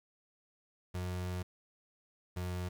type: tone pair in turn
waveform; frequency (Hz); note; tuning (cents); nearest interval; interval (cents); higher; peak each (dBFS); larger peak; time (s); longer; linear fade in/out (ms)
35% pulse; 90.5 / 89.98; F#2 / F#2; -38 / -48; unison; 10; first; -34 / -34; neither; 0.94-1.43 / 2.36-2.69; first; 10
effects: 11-bit

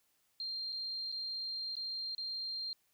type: tone with dropouts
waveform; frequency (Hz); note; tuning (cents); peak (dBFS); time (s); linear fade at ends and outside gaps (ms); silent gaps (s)
sine; 4186; C8; 0; -37; 0.4-2.73; 1; 0.723-0.727 / 1.118-1.124 / 1.754-1.767 / 2.149-2.18
effects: white hiss -75 dBFS RMS until 2.93 s

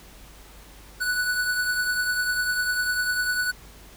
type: beating tone pair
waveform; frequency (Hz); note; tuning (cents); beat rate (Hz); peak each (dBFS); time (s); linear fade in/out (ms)
square; 1480 / 1490; F#6 / F#6; 0 / +12; 10; -24 / -33; 1-3.52; 20
effects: added 50 Hz sine -48 dBFS peak until 3.96 s + pink hiss -49 dBFS RMS until 3.96 s

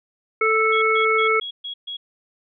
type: harmonic tone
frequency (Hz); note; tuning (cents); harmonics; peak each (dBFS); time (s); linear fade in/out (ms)
440; A4; 0; 1 / 3 / 5; -20 / -20 / -20; 0.41-1.4; 5
type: tone bursts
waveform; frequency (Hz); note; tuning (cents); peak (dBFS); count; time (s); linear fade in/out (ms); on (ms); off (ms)
sine; 3322; G#7; 0; -28; 6; 0.72-1.97; 10; 100; 130
effects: none

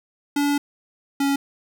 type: tone pair in turn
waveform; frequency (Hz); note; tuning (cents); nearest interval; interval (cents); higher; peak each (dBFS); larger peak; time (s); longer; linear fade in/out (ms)
square; 287.2 / 278.7; D4 / C#4; -39 / +9; minor second; 52; first; -19; neither; 0.36-0.58 / 1.2-1.36; first; 5
effects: none

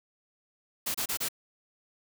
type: noise bursts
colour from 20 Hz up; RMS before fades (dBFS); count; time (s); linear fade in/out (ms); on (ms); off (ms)
white; -31; 4; 0.86-1.287; 10; 85; 29
effects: none

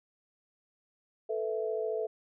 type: chord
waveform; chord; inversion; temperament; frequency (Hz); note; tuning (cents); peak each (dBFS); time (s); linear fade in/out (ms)
sine; A suspended second; none; equal; 440 / 493.9 / 659.3; A4 / B4 / E5; 0 / 0 / 0; -32 / -37 / -36; 1.29-2.07; 10
effects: none

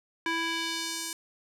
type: tone with band-pass filter sweep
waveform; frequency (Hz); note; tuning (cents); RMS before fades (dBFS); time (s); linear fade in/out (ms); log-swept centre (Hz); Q
square; 330; E4; +2; -32; 0.26-1.13; 2; 1800 to 8400; 1.1
effects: none

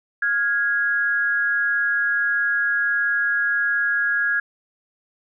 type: tone pair together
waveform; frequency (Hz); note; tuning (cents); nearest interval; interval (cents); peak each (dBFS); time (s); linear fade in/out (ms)
sine; 1415 / 1656.5; F6 / G#6; +22 / -5; minor third; 273; -24 / -19; 0.22-4.4; 5
effects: none

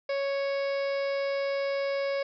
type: harmonic tone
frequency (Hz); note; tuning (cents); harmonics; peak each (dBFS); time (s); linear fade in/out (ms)
554.4; C#5; 0; 1 / 2 / 3 / 4 / 5 / 6 / 7 / 8 / 9 / 10; -27 / -41 / -42 / -39 / -49 / -53 / -50 / -52 / -46 / -58; 0.09-2.23; 5
effects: none

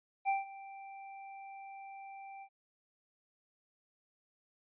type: tone with ADSR envelope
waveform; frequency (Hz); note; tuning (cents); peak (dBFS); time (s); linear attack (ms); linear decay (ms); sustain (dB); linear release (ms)
square; 784; G5; 0; -28; 0.25-2.49; 37; 160; -19; 69
effects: resampled to 8000 Hz

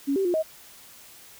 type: tone with pitch steps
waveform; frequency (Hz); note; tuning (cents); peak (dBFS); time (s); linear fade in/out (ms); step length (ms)
sine; 278.4 / 387.6 / 352.7 / 632; C#4 / G4 / F4 / D#5; +8 / -20 / +17 / +27; -21; 0.07-0.43; 20; 90
effects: white hiss -49 dBFS RMS until 1.39 s

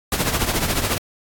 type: noise with tremolo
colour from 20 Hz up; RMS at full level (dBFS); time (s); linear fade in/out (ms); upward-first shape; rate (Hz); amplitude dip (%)
pink; -18; 0.12-0.98; 2; triangle; 14; 70
effects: AAC 64 kbps

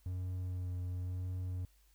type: tone with vibrato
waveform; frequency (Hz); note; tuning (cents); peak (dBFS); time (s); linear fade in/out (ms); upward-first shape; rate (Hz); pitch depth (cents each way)
triangle; 90.7; F#2; -34; -34; 0.06-1.65; 0; sine; 0.97; 16
effects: added 50 Hz sine -65 dBFS peak until 1.94 s + white hiss -72 dBFS RMS until 1.94 s

